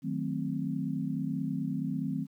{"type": "chord", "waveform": "sine", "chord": "D# diminished seventh", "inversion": "none", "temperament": "equal", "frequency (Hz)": [155.56, 185, 220, 261.6], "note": ["D#3", "F#3", "A3", "C4"], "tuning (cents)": [0, 0, 0, 0], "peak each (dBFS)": [-35, -36, -37, -34], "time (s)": [0.02, 2.27], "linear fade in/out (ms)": 50, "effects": ["11-bit"]}